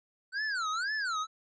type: tone with vibrato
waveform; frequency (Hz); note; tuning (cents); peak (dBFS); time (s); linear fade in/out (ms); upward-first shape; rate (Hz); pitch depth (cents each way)
square; 1480; F#6; 0; -31; 0.32-1.27; 50; sine; 2; 290
effects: resampled to 16000 Hz